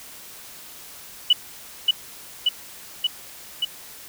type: tone with echo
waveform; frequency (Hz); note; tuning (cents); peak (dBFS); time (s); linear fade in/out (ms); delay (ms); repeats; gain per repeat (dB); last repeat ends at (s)
sine; 2960; F#7; 0; -11; 1.3-1.33; 5; 580; 4; -2; 3.65
effects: white hiss -42 dBFS RMS until 4.08 s